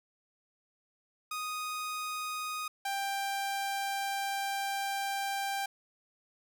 sawtooth tone pair in turn, 1244.5 / 789.9 Hz, D#6 / G5, 0 / +13 cents, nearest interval minor sixth, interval 787 cents, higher first, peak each -31 / -28 dBFS, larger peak second, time 1.31-2.68 / 2.85-5.66 s, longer second, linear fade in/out 5 ms, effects none

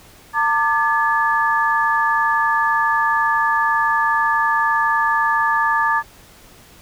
sine tone cluster, 906 / 1184 / 1714 Hz, A#5 / D6 / A6, -50 / +14 / -46 cents, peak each -19 dBFS, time 0.33-6.03 s, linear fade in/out 50 ms, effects pink hiss -46 dBFS RMS until 6.81 s

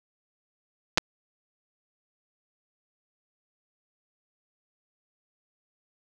clicks, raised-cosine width 0.2 ms, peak -3 dBFS, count 2, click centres 0.975 / 0.981 s, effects none

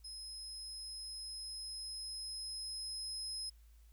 35% pulse tone with level ramp, 5120 Hz, D#8, 49 cents sharp, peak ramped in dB -43 to -37 dBFS, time 0.04-3.5 s, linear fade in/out 10 ms, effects added 55 Hz sine -58 dBFS peak until 3.92 s + white hiss -74 dBFS RMS until 3.92 s

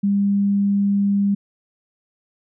sine tone, 200.4 Hz, G3, 38 cents sharp, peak -15 dBFS, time 0.03-1.35 s, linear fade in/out 10 ms, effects none

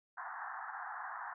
pink band-pass noise, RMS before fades -44 dBFS, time 0.17-1.34 s, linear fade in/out 10 ms, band 730 to 1800 Hz, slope 96 dB/octave, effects none

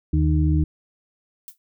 harmonic tone, 76.8 Hz, D#2, 22 cents flat, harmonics 1 / 2 / 4, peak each -18 / -21 / -24 dBFS, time 0.13-0.64 s, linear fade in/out 5 ms
violet noise with exponential decay, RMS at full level -35 dBFS, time 1.48-1.58 s, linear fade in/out 0 ms, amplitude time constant 20 ms
effects none

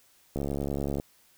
click train, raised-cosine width 2 ms, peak -18 dBFS, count 46, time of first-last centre 0.36-0.999 s, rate 70.4 Hz, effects white hiss -62 dBFS RMS until 1.37 s

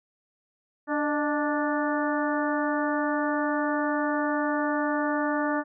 harmonic tone with a mistuned harmonic, 293.4 Hz, D4, 2 cents flat, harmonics 1 / 2 / 3 / 4 / 5 / 6, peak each -27 / -30 / -32 / -33 / -34 / -35 dBFS, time 0.87-5.64 s, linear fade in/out 50 ms, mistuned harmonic 2, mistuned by +51 cents, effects none

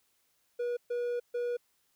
triangle tone bursts at uneven times, 482.9 Hz, B4, 39 cents flat, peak -28 dBFS, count 3, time 0.59-0.77 / 0.9-1.2 / 1.34-1.57 s, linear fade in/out 10 ms, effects white hiss -73 dBFS RMS until 1.95 s

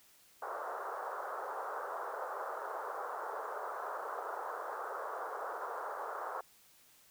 white band-pass noise, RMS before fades -41 dBFS, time 0.42-6.41 s, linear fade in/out 5 ms, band 420 to 1400 Hz, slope 48 dB/octave, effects white hiss -64 dBFS RMS until 7.1 s

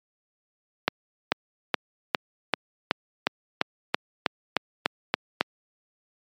accelerating click train, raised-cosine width 0.3 ms, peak -3 dBFS, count 14, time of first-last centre 0.88-5.41 s, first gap 440 ms, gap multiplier 0.96, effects high-pass 200 Hz 12 dB/octave + MP3 96 kbps

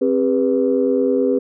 sine tone cluster, 265 / 402.1 / 491.6 Hz, C4 / G4 / B4, +22 / +44 / -8 cents, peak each -18 dBFS, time 0.01-1.39 s, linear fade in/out 10 ms, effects tanh soft clip ceiling -5 dBFS

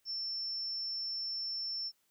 sine tone, 5380 Hz, E8, 34 cents sharp, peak -35 dBFS, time 0.05-1.92 s, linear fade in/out 50 ms, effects white hiss -75 dBFS RMS until 2.1 s

